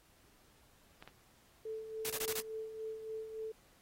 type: clicks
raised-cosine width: 0.3 ms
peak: -35 dBFS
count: 2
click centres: 1.025 / 1.076 s
type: tone with tremolo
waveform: sine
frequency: 440 Hz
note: A4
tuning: in tune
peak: -38 dBFS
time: 1.65-3.52 s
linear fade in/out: 5 ms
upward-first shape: sine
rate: 3.5 Hz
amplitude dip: 55%
type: noise bursts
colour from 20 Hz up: white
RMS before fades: -38 dBFS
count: 5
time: 2.05-2.403 s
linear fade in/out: 0 ms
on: 49 ms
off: 27 ms
effects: pink hiss -67 dBFS RMS until 3.81 s + AAC 48 kbps